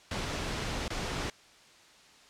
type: noise with dropouts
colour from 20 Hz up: pink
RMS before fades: -34 dBFS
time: 0.11-1.3 s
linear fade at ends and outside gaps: 2 ms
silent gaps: 0.88-0.903 s
effects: white hiss -57 dBFS RMS until 2.29 s + low-pass 6000 Hz 12 dB/octave